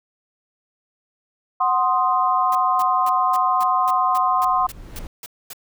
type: chord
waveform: sine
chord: C diminished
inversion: second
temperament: equal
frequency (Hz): 740 / 1046.5 / 1244.5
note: Gb5 / C6 / Eb6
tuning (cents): 0 / 0 / 0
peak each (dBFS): -21 / -18 / -23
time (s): 1.6-4.67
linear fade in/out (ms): 10
type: noise bursts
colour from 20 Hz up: white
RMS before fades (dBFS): -35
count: 12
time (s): 2.52-5.532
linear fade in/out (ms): 2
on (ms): 31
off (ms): 240
type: noise with exponential growth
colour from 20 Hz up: brown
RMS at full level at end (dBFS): -30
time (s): 3.82-5.07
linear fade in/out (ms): 1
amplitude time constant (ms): 270
effects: none